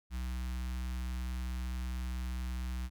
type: tone with notch filter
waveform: square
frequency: 62.3 Hz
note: B1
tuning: 16 cents sharp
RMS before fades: -37 dBFS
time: 0.1-2.9 s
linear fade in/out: 50 ms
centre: 490 Hz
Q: 0.5
effects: none